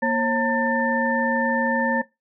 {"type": "tone cluster", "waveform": "sine", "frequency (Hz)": [235.9, 541, 908, 1785], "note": ["A#3", "C#5", "A#5", "A6"], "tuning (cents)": [21, -42, -46, 24], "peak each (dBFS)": -24, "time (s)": [0.02, 2.02], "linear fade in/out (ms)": 10, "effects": ["noise-tail reverb RT60 0.2 s tail -20 dB re dry"]}